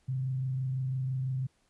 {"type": "tone with frequency modulation", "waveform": "sine", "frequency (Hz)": 130.81, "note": "C3", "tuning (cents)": 0, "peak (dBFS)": -29, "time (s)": [0.08, 1.47], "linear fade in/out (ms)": 10, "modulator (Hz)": 26, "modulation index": 0.22, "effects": ["pink hiss -71 dBFS RMS until 1.69 s", "resampled to 24000 Hz"]}